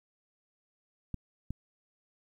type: clicks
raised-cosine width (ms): 5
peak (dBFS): -23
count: 2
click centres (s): 1.143 / 1.506
effects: 10-bit